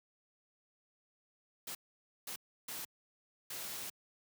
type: noise bursts at uneven times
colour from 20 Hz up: white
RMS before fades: -43 dBFS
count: 4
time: 1.67-1.75 / 2.27-2.36 / 2.68-2.85 / 3.5-3.9 s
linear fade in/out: 5 ms
effects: high-pass 100 Hz 12 dB/octave